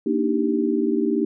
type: chord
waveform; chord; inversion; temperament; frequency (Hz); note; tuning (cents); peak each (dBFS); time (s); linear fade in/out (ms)
sine; Eb major seventh; second; equal with one note detuned; 233.1 / 293.7 / 314.2 / 392; Bb3 / D4 / Eb4 / G4; 0 / 0 / +17 / 0; -24; 0.06-1.25; 5
effects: none